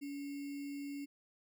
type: tone with sample-and-hold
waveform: sine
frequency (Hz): 283.3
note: C#4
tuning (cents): +38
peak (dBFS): -40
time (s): 0.01-1.06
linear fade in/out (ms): 20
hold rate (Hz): 2450
effects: none